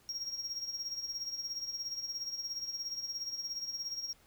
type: tone with tremolo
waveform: triangle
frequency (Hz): 5590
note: F8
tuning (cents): +1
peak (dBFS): -33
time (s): 0.09-4.13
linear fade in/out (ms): 0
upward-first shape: sine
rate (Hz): 17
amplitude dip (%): 65
effects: pink hiss -65 dBFS RMS until 4.26 s